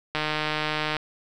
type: click train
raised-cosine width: 0.3 ms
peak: -10 dBFS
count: 126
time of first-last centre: 0.15-0.967 s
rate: 153 Hz
effects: none